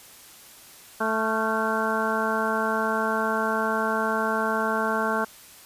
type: harmonic tone with a mistuned harmonic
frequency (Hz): 220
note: A3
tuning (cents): 0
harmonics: 1 / 2 / 3 / 4 / 5 / 6 / 7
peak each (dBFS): -30 / -30 / -30 / -30 / -30 / -30 / -30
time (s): 1-5.25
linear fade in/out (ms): 10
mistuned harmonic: 6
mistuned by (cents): +74
effects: white hiss -48 dBFS RMS until 5.65 s + resampled to 32000 Hz